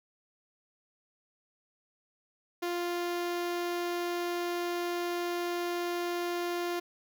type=tone with notch filter; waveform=sawtooth; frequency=349.2 Hz; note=F4; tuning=in tune; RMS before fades=-33 dBFS; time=2.62-6.8 s; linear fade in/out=10 ms; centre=8500 Hz; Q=1.8; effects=none